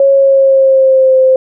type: tone with pitch glide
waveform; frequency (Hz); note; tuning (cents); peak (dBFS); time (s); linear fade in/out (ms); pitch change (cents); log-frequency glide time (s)
sine; 549 to 521.8; C#5 to C5; -17 to -5; -4; 0-1.36; 2; -88; 0.11-1.17
effects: none